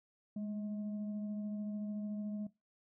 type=tone with frequency modulation; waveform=sine; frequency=207.7 Hz; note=G#3; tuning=in tune; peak=-37 dBFS; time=0.36-2.47 s; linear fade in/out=5 ms; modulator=429 Hz; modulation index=0.28; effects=noise-tail reverb RT60 0.2 s tail -17 dB re dry